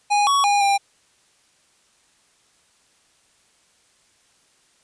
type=tone with pitch steps; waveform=square; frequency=823 / 1120 / 814 / 798 Hz; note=G#5 / C#6 / G#5 / G5; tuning=-16 / +18 / -35 / +31 cents; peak=-16 dBFS; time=0.1-0.78 s; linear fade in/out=20 ms; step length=170 ms; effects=white hiss -60 dBFS RMS until 4.83 s + resampled to 22050 Hz